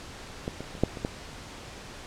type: clicks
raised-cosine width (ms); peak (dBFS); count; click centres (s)
2; -17 / -21 / -28 / -7 / -23 / -14; 6; 0.479 / 0.606 / 0.752 / 0.836 / 0.972 / 1.049
effects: pink hiss -43 dBFS RMS until 2.06 s + low-pass 7000 Hz 12 dB/octave